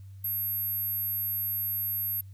sine tone, 12600 Hz, G9, 8 cents sharp, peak -28 dBFS, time 0.24-2.21 s, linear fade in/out 5 ms, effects added 97 Hz sine -43 dBFS peak until 2.33 s + white hiss -69 dBFS RMS until 2.33 s

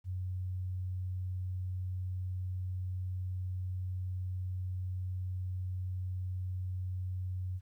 sine tone, 92.1 Hz, F#2, 7 cents flat, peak -34 dBFS, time 0.04-7.61 s, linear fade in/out 50 ms, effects 12-bit

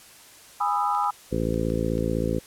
sine chord, E major seventh, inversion first, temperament just, 824.1 / 988.9 / 1236.1 / 1318.5 Hz, G#5 / B5 / D#6 / E6, -14 / +2 / -12 / 0 cents, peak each -25 / -27 / -27 / -30 dBFS, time 0.6-1.11 s, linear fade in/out 10 ms
clicks, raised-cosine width 0.2 ms, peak -28 dBFS, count 5, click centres 0.949 / 1.043 / 1.542 / 1.701 / 1.98 s
harmonic tone, 55.9 Hz, A1, 28 cents sharp, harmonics 1 / 2 / 3 / 4 / 5 / 6 / 7 / 8 / 9, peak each -31 / -31 / -30 / -31 / -31 / -33 / -32 / -34 / -31 dBFS, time 1.31-2.4 s, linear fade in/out 20 ms
effects white hiss -49 dBFS RMS until 2.46 s + low-pass 12000 Hz 12 dB/octave

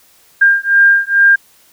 sine beating tone pair, 1601 / 1603.3 Hz, G6 / G6, +36 / +39 cents, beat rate 2.3 Hz, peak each -10 dBFS, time 0.41-1.36 s, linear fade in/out 10 ms, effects white hiss -49 dBFS RMS until 1.72 s

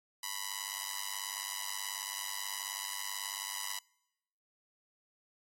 5% pulse tone with amplitude modulation, 990 Hz, B5, 4 cents sharp, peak -21 dBFS, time 0.23-3.79 s, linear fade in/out 5 ms, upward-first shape sine, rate 98.5 Hz, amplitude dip 100%, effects noise-tail reverb RT60 0.9 s tail -26 dB re dry + AAC 48 kbps

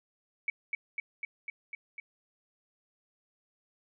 sine tone with echo, 2267 Hz, C#7, 38 cents sharp, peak -27 dBFS, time 0.48-0.5 s, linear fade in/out 2 ms, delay 250 ms, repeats 6, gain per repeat -2 dB, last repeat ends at 2 s, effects none

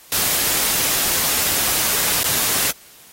white noise with dropouts, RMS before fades -19 dBFS, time 0.12-2.71 s, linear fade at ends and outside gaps 2 ms, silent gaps 2.231-2.241 s, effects white hiss -46 dBFS RMS until 3.12 s + AAC 48 kbps

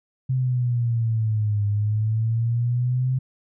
sine exponential two-way sweep, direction down then up, 130.81 to 102.2 to 130.81 Hz, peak -19 dBFS, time 0.29-3.19 s, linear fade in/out 10 ms, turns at 1.66 s, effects none

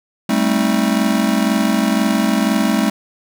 square chord, A half-diminished seventh, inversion third, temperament just, 198 / 220 / 264 / 316.8 Hz, G3 / A3 / C4 / Eb4, +18 / 0 / +16 / +31 cents, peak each -20 / -18 / -21 / -23 dBFS, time 0.29-2.9 s, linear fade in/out 5 ms, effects none

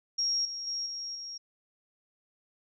sine tone with level steps, 5588 Hz, F8, in tune, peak -26 / -35 / -31 / -35 / -38 dBFS, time 0.18-1.38 s, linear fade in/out 10 ms, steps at 0.45 / 0.67 / 0.86 / 1.15 s, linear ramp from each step 2 ms, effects none

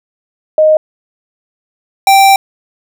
sine / square tone pair in turn, 621 / 782.4 Hz, D#5 / G5, -3 / -4 cents, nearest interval major third, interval 399 cents, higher second, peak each -4 dBFS, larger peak neither, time 0.58-0.77 / 2.07-2.36 s, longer second, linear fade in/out 2 ms, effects none

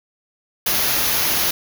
white band-stop noise, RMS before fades -19 dBFS, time 0.66-1.51 s, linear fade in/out 5 ms, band 6800 to 9800 Hz, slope 96 dB/octave, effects none

